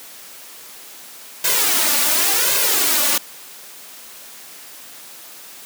white noise with flanger, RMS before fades -17 dBFS, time 1.44-3.18 s, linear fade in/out 5 ms, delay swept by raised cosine 1.9 to 3.5 ms, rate 0.91 Hz, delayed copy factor +0.9, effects white hiss -39 dBFS RMS until 5.65 s + high-pass 200 Hz 12 dB/octave

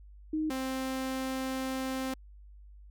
sine / sawtooth tone pair in turn, 311.1 / 262.6 Hz, D#4 / C4, 0 / +6 cents, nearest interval minor third, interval 294 cents, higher first, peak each -28 dBFS, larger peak neither, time 0.33-0.5 / 0.5-2.14 s, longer second, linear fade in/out 5 ms, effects added 50 Hz sine -49 dBFS peak until 2.9 s

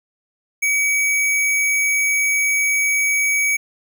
sine tone with sample-and-hold, 2276 Hz, C#7, 45 cents sharp, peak -15 dBFS, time 0.62-3.57 s, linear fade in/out 10 ms, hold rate 8820 Hz, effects none

